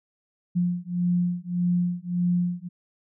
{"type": "beating tone pair", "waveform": "sine", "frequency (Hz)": [175.8, 177.5], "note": ["F3", "F3"], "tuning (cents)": [12, 28], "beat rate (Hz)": 1.7, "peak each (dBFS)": -25, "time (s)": [0.55, 2.69], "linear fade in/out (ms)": 20, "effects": []}